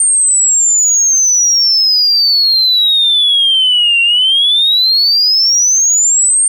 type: exponential two-way sweep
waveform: sine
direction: down then up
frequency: 8800 to 2738 to 8800 Hz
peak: -6 dBFS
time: 0-6.48 s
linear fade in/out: 2 ms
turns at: 4.01 s
effects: tanh soft clip ceiling -3 dBFS + 8-bit